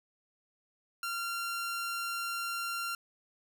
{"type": "tone", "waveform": "sawtooth", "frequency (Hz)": 1380, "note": "F6", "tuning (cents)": -21, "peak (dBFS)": -30, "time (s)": [1.03, 2.95], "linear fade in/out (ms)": 2, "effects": []}